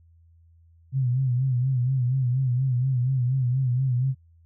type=tone with vibrato; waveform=sine; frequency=127.9 Hz; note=C3; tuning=39 cents flat; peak=-20 dBFS; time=0.92-4.15 s; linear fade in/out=50 ms; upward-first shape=sine; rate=4.2 Hz; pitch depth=90 cents each way; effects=added 83 Hz sine -53 dBFS peak until 4.45 s